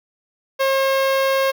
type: tone with notch filter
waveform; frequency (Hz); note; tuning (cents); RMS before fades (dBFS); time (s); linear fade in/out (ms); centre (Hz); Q
sawtooth; 538; C5; +48; -18; 0.59-1.52; 20; 7900; 0.88
effects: none